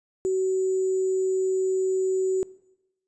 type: tone with sample-and-hold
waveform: sine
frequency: 377.1 Hz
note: F#4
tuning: 33 cents sharp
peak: -21 dBFS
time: 0.25-2.43 s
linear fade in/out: 0 ms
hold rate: 7350 Hz
effects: noise-tail reverb RT60 0.9 s tail -21 dB re dry + resampled to 22050 Hz